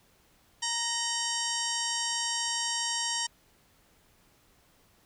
harmonic tone with a mistuned harmonic, 932.3 Hz, A#5, in tune, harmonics 1 / 2 / 3 / 4 / 5 / 6 / 7 / 8 / 9 / 10, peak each -37 / -38 / -36 / -42 / -39 / -34 / -42 / -36 / -45 / -45 dBFS, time 0.62-3.27 s, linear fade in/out 10 ms, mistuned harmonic 3, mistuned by +140 cents, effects pink hiss -64 dBFS RMS until 5.05 s

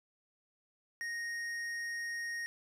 sine tone with hard clipping, 1864.7 Hz, A#6, in tune, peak -38 dBFS, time 1.01-2.46 s, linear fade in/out 0 ms, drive 9 dB, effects none

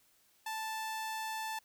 sawtooth tone, 880 Hz, A5, in tune, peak -33 dBFS, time 0.46-1.59 s, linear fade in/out 5 ms, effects white hiss -69 dBFS RMS until 1.64 s

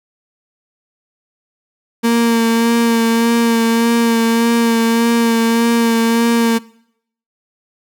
35% pulse tone with vibrato, 230.8 Hz, A#3, 17 cents flat, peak -9 dBFS, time 2.03-6.59 s, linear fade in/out 20 ms, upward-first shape sine, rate 1.7 Hz, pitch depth 20 cents each way, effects noise-tail reverb RT60 0.7 s tail -22 dB re dry

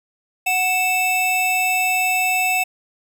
square tone pair together, 740 / 2637 Hz, F#5 / E7, 0 / 0 cents, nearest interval octave + minor seventh, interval 2200 cents, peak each -22 / -19 dBFS, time 0.46-2.64 s, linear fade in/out 10 ms, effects none

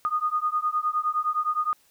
sine beating tone pair, 1227 / 1236.7 Hz, D#6 / D#6, -25 / -11 cents, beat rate 9.7 Hz, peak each -26 dBFS, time 0.05-1.73 s, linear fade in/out 0 ms, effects white hiss -62 dBFS RMS until 1.9 s

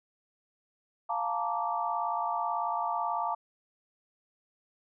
sine chord, Bb major seventh, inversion second, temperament just, 699.2 / 874.1 / 932.3 / 1165.4 Hz, F5 / A5 / Bb5 / D6, +2 / -12 / 0 / -14 cents, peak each -34 dBFS, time 1.09-3.35 s, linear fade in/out 10 ms, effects none

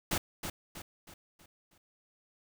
pink noise with echo, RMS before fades -31 dBFS, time 0.11-0.18 s, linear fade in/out 5 ms, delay 320 ms, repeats 5, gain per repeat -7 dB, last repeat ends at 1.78 s, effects none

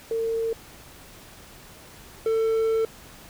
sine / triangle tone pair in turn, 453.5 / 447 Hz, A#4 / A4, -48 / +27 cents, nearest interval unison, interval 25 cents, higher first, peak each -23 / -18 dBFS, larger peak second, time 0.11-0.53 / 2.26-2.85 s, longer second, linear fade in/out 2 ms, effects pink hiss -47 dBFS RMS until 3.29 s

